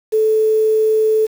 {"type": "tone with quantisation", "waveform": "sine", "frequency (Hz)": 436.1, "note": "A4", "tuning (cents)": -15, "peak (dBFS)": -11, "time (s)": [0.12, 1.27], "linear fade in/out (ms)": 20, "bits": 6, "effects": []}